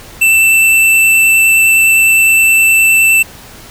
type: tone with vibrato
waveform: square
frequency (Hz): 2664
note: E7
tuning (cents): +18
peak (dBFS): -6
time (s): 0.21-3.23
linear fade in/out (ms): 10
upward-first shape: triangle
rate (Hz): 9.7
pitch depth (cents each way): 9
effects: pink hiss -34 dBFS RMS until 3.7 s